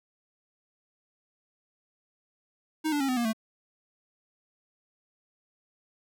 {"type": "tone with pitch steps", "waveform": "square", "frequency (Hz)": [312.8, 291.9, 272.3, 254.1, 237.1, 221.2], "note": ["D#4", "D4", "C#4", "B3", "A#3", "A3"], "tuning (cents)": [9, -10, -31, 49, 30, 9], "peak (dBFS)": -26, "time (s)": [2.84, 3.332], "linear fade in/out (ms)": 20, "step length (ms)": 82, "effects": []}